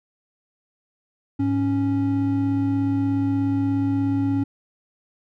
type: tone pair together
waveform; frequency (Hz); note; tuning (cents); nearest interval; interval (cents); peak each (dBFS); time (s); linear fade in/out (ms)
triangle; 104.76 / 277.5; G#2 / C#4; +16 / +2; octave + perfect fourth; 1686; -23 / -18; 1.39-4.44; 10
effects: none